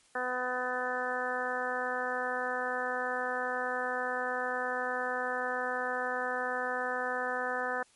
harmonic tone, 251.2 Hz, B3, 30 cents sharp, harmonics 1 / 2 / 3 / 4 / 5 / 6 / 7, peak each -45 / -36 / -37 / -40 / -39 / -37 / -37 dBFS, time 0.15-7.83 s, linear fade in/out 5 ms, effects white hiss -64 dBFS RMS until 7.95 s + MP3 48 kbps

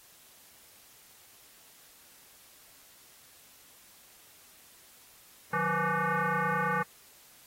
sine tone with frequency modulation, 152.5 Hz, D#3, 34 cents flat, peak -26 dBFS, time 5.53-6.83 s, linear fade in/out 5 ms, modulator 334 Hz, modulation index 4.8, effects white hiss -57 dBFS RMS until 7.46 s + AAC 48 kbps

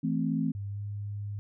sine chord, A minor, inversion second, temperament equal, 164.81 / 220 / 261.6 Hz, E3 / A3 / C4, 0 / 0 / 0 cents, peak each -30 / -31 / -30 dBFS, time 0.03-0.52 s, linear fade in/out 10 ms
sine tone with pitch glide, 100.3 to 102.35 Hz, G2 to G#2, +40 to -25 cents, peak -33 dBFS, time 0.55-1.39 s, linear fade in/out 0 ms, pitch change +35 cents, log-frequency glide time 0.69-0.8 s
effects none

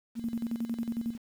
sine tone with tremolo, 231.5 Hz, A#3, 12 cents flat, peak -28 dBFS, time 0.15-1.18 s, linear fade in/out 50 ms, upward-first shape square, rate 11 Hz, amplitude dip 70%, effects 9-bit

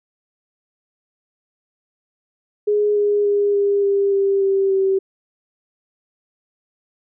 sine tone with pitch steps, 416.3 / 411.8 / 407.3 / 402.8 / 398.4 / 394.1 / 389.8 / 385.5 Hz, G#4 / G#4 / G#4 / G4 / G4 / G4 / G4 / G4, +4 / -15 / -34 / +47 / +28 / +9 / -10 / -29 cents, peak -14 dBFS, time 2.67-4.99 s, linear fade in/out 10 ms, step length 290 ms, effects none

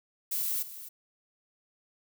violet noise with echo, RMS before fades -31 dBFS, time 0.31-0.63 s, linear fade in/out 10 ms, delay 260 ms, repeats 1, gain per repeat -13 dB, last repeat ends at 0.89 s, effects none

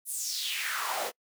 pink noise with high-pass filter sweep, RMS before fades -33 dBFS, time 0.05-1.12 s, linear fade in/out 50 ms, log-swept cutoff 11000 to 480 Hz, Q 3.7, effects noise-tail reverb RT60 0.1 s tail -26 dB re dry

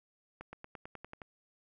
accelerating click train, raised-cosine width 0.5 ms, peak -30 dBFS, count 9, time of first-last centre 0.41-1.218 s, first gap 120 ms, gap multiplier 0.95, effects none

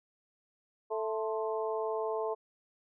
harmonic tone with a mistuned harmonic, 220 Hz, A3, in tune, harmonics 2 / 3 / 4 / 5, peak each -33 / -37 / -39 / -41 dBFS, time 0.9-2.35 s, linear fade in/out 20 ms, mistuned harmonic 5, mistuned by -74 cents, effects none

